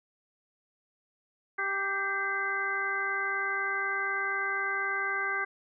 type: harmonic tone with a mistuned harmonic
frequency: 392 Hz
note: G4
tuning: in tune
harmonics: 1 / 2 / 3 / 4 / 5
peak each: -40 / -40 / -35 / -31 / -34 dBFS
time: 1.58-5.45 s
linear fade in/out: 10 ms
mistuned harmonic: 5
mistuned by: +69 cents
effects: none